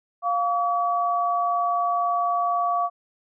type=tone pair together; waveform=sine; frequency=702 / 1140 Hz; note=F5 / C#6; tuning=+9 / +48 cents; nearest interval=minor sixth; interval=839 cents; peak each=-23 / -23 dBFS; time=0.22-2.9 s; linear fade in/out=50 ms; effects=none